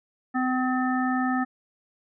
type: harmonic tone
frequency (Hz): 255.5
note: C4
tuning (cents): -41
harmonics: 1 / 3 / 5 / 7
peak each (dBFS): -24 / -29 / -31 / -32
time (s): 0.34-1.45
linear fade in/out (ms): 20
effects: none